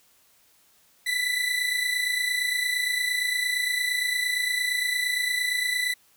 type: tone pair together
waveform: 30% pulse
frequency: 1971.3 / 2000 Hz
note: B6 / B6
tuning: -4 / +21 cents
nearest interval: unison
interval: 25 cents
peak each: -24 dBFS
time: 1.06-5.94 s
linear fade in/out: 10 ms
effects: white hiss -61 dBFS RMS until 6.16 s